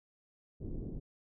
pink low-pass noise, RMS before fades -40 dBFS, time 0.6-1 s, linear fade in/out 20 ms, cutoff 380 Hz, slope 24 dB/octave, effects none

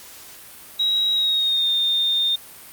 sine tone with pitch glide, 3836 to 3640 Hz, A#7 to A#7, +49 to -42 cents, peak -17 dBFS, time 0.79-2.36 s, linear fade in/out 10 ms, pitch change -91 cents, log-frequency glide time 1.12-1.69 s, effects white hiss -42 dBFS RMS until 2.72 s + Opus 48 kbps

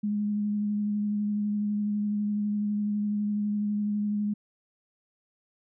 sine tone with vibrato, 207.7 Hz, G#3, in tune, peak -25 dBFS, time 0.03-4.34 s, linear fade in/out 10 ms, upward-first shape sine, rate 12 Hz, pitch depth 15 cents each way, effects none

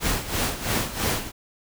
pink noise with tremolo, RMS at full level -23 dBFS, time 0-1.32 s, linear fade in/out 50 ms, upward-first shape sine, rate 3 Hz, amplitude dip 75%, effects none

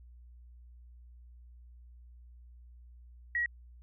sine tone, 1910 Hz, A#6, 42 cents sharp, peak -28 dBFS, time 3.35-3.46 s, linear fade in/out 2 ms, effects added 60 Hz sine -51 dBFS peak until 3.82 s

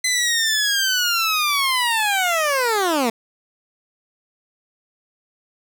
15% pulse linear sweep, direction down, 2040 to 218.6 Hz, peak -11 dBFS, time 0.04-3.1 s, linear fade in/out 5 ms, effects none

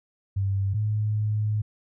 sine tone pair in turn, 98 / 106.44 Hz, G2 / G#2, 0 / +43 cents, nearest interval minor second, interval 143 cents, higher second, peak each -22 dBFS, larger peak neither, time 0.36-0.74 / 0.74-1.62 s, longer second, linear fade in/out 10 ms, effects none

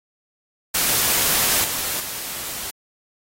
white noise with level steps, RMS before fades -19 / -25 / -30 dBFS, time 0.74-2.71 s, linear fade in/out 10 ms, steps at 1.64 / 2 s, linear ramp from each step 2 ms, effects AAC 48 kbps

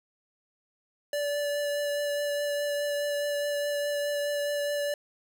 square tone with vibrato, 580 Hz, D5, 22 cents flat, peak -28 dBFS, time 1.13-4.94 s, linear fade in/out 2 ms, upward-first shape triangle, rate 4.8 Hz, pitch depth 13 cents each way, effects none

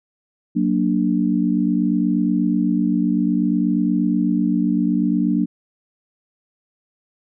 sine chord, Gb augmented, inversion none, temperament equal, 185 / 233.1 / 293.7 Hz, Gb3 / Bb3 / D4, 0 / 0 / 0 cents, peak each -20 dBFS, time 0.55-5.46 s, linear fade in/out 20 ms, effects none

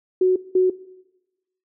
sine tone pair in turn, 370 / 370 Hz, F#4 / F#4, 0 / 0 cents, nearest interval unison, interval 0 cents, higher neither, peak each -13 dBFS, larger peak neither, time 0.21-0.36 / 0.55-0.7 s, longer neither, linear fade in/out 5 ms, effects noise-tail reverb RT60 1.0 s tail -19 dB re dry

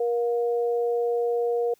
sine tone pair together, 474.5 / 711 Hz, A#4 / F5, +31 / +31 cents, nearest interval perfect fifth, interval 700 cents, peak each -22 / -32 dBFS, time 0-1.74 s, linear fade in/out 5 ms, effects white hiss -64 dBFS RMS until 1.79 s

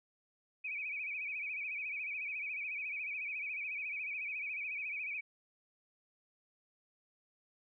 sine tone with vibrato, 2400 Hz, D7, 37 cents sharp, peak -37 dBFS, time 0.64-5.21 s, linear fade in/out 10 ms, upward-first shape sine, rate 14 Hz, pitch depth 110 cents each way, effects none

